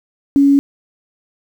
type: tone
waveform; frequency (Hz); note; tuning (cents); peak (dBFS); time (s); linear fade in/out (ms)
sine; 280; C#4; +18; -7; 0.36-0.59; 0
effects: 7-bit